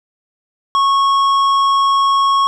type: tone with tanh clipping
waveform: sine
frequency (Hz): 1100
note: C#6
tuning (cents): -14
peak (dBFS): -12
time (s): 0.75-2.47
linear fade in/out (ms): 0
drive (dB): 10
effects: none